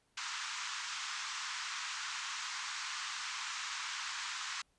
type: band-pass noise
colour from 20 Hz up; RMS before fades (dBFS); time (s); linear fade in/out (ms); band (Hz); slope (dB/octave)
pink; -41; 0.17-4.62; 5; 990 to 7400; 48
effects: pink hiss -75 dBFS RMS until 4.78 s + resampled to 24000 Hz